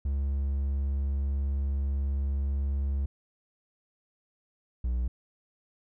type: tone pair in turn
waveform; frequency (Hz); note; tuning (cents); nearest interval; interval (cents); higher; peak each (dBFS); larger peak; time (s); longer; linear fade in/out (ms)
triangle; 69.2 / 61.05; C#2 / B1; -2 / -19; major second; 217; first; -24; neither; 0.05-3.06 / 4.84-5.08; first; 5
effects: none